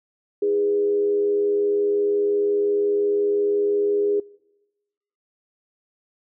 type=tone with frequency modulation; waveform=sine; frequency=410 Hz; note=G#4; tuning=22 cents flat; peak=-18 dBFS; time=0.42-4.2 s; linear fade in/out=5 ms; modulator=85.7 Hz; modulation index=0.38; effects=noise-tail reverb RT60 1.0 s tail -24 dB re dry